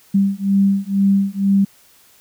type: beating tone pair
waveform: sine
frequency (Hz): 196 / 198.1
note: G3 / G3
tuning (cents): 0 / +18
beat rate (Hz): 2.1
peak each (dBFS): -16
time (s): 0.14-1.65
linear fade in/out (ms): 10
effects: white hiss -51 dBFS RMS until 2.2 s